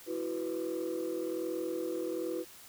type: chord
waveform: sine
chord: E suspended second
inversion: none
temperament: just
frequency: 329.6 / 370.8 / 494.4 Hz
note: E4 / F#4 / B4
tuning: 0 / +4 / +2 cents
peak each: -35 / -36 / -36 dBFS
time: 0.06-2.45 s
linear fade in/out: 50 ms
effects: tanh soft clip ceiling -28 dBFS + white hiss -53 dBFS RMS until 2.68 s